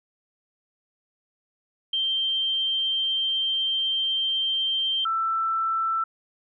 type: tone pair in turn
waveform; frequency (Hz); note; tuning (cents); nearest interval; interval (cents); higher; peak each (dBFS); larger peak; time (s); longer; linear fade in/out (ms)
sine; 3146 / 1330.8; G7 / E6; +6 / +16; octave + minor third; 1490; first; -22; neither; 1.93-5.05 / 5.05-6.04; first; 5
effects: none